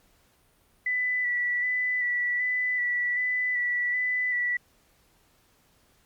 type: tone with vibrato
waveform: sine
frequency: 1975.5 Hz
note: B6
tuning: in tune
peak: -24 dBFS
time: 0.86-4.57 s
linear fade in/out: 5 ms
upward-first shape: square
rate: 1.3 Hz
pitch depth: 18 cents each way
effects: pink hiss -64 dBFS RMS until 6.05 s + Opus 48 kbps